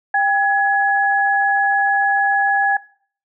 sine tone pair together, 796 / 1682.8 Hz, G5 / G#6, +26 / +22 cents, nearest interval octave + minor second, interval 1296 cents, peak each -16 dBFS, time 0.14-2.77 s, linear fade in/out 5 ms, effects noise-tail reverb RT60 0.5 s tail -21 dB re dry

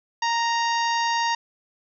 harmonic tone with a mistuned harmonic, 931 Hz, A#5, 2 cents flat, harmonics 1 / 2 / 3 / 4 / 5 / 6 / 7, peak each -22 / -28 / -33 / -35 / -34 / -35 / -39 dBFS, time 0.22-1.35 s, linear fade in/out 5 ms, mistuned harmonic 5, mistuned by +17 cents, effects none

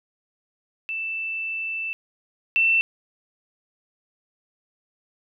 sine tone pair in turn, 2654 / 2680 Hz, E7 / E7, +11 / +28 cents, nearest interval unison, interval 17 cents, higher second, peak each -26 / -16 dBFS, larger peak second, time 0.89-1.93 / 2.56-2.81 s, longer first, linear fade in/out 0 ms, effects none

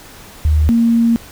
sine tone pair in turn, 76.4 / 231.7 Hz, D#2 / A#3, -31 / -10 cents, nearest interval octave + perfect fifth, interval 1921 cents, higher second, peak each -9 dBFS, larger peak neither, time 0.45-0.69 / 0.69-1.16 s, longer second, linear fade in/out 0 ms, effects pink hiss -38 dBFS RMS until 1.31 s

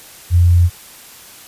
sine tone, 87 Hz, F2, 6 cents flat, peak -7 dBFS, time 0.3-0.7 s, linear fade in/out 50 ms, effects white hiss -39 dBFS RMS until 1.47 s + resampled to 32000 Hz

